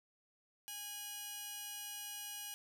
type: tone pair together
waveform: 5% pulse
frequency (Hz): 820 / 2925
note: G#5 / F#7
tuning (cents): -22 / -21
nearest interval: octave + minor seventh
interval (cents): 2201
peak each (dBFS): -37 / -37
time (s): 0.68-2.54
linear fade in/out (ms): 0
effects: none